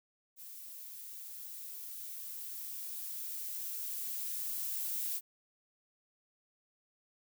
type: noise with level ramp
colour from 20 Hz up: violet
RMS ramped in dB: -49 to -36 dBFS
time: 0.36-5.21 s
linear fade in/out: 50 ms
effects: none